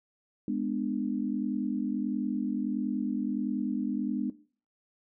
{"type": "chord", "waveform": "sine", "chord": "G# diminished", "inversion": "none", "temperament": "just", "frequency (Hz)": [207.7, 249.2, 299], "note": ["G#3", "B3", "D4"], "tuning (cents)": [0, 16, 31], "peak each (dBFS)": -32, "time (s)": [0.48, 4.3], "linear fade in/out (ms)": 2, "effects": ["noise-tail reverb RT60 0.4 s tail -17 dB re dry"]}